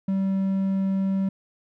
triangle tone, 193 Hz, G3, 27 cents flat, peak -19 dBFS, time 0.08-1.29 s, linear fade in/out 5 ms, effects none

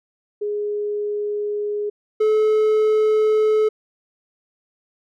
sine / triangle tone pair in turn, 415.3 / 431.1 Hz, G#4 / A4, 0 / -35 cents, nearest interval minor second, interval 65 cents, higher second, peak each -21 / -12 dBFS, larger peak second, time 0.41-1.9 / 2.2-3.69 s, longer neither, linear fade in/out 10 ms, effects none

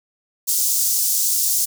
pink high-pass noise, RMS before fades -19 dBFS, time 0.47-1.66 s, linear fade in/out 20 ms, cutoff 5800 Hz, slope 24 dB/octave, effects none

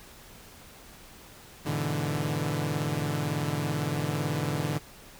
sawtooth chord, E dominant seventh, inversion first, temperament equal, 103.83 / 123.47 / 146.83 / 164.81 Hz, G#2 / B2 / D3 / E3, 0 / 0 / 0 / 0 cents, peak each -32 / -32 / -26 / -30 dBFS, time 1.65-4.79 s, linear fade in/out 20 ms, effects pink hiss -50 dBFS RMS until 5.19 s

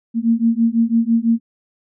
sine beating tone pair, 226.9 / 232.9 Hz, A#3 / A#3, -47 / -1 cents, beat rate 6 Hz, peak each -16 dBFS, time 0.14-1.4 s, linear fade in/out 50 ms, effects none

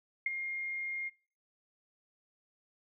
sine tone with ADSR envelope, 2127 Hz, C7, 28 cents sharp, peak -26 dBFS, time 0.26-1.1 s, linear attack 4 ms, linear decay 21 ms, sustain -9 dB, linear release 26 ms, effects noise-tail reverb RT60 0.5 s tail -25 dB re dry

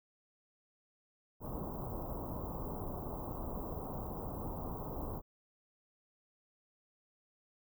pink band-stop noise, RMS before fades -41 dBFS, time 1.4-5.22 s, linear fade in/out 50 ms, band 1100 to 16000 Hz, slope 48 dB/octave, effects none

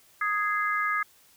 harmonic tone, 415.3 Hz, G#4, in tune, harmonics 3 / 4 / 5, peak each -27 / -29 / -31 dBFS, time 0.21-1.03 s, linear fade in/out 5 ms, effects white hiss -59 dBFS RMS until 1.36 s

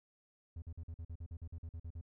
triangle tone bursts, 82.41 Hz, E2, in tune, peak -40 dBFS, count 14, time 0.56-2.012 s, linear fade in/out 5 ms, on 61 ms, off 46 ms, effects none

